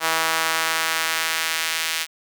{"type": "tone with high-pass filter sweep", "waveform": "sawtooth", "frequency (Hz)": 161.9, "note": "E3", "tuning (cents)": -31, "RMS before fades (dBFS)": -23, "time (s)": [0, 2.07], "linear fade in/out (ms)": 50, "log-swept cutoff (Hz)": [1000, 2400], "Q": 1, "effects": []}